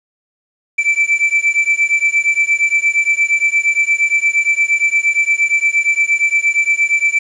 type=beating tone pair; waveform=triangle; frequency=2323 / 2331.6 Hz; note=D7 / D7; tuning=-20 / -13 cents; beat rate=8.6 Hz; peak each=-13 dBFS; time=0.78-7.19 s; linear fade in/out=10 ms; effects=resampled to 22050 Hz + 7-bit